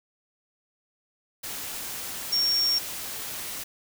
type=tone in noise; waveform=sine; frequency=5530 Hz; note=F8; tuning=18 cents flat; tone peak=-21 dBFS; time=2.32-2.79 s; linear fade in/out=10 ms; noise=white; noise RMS=-35 dBFS; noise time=1.43-3.64 s; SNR=+11 dB; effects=none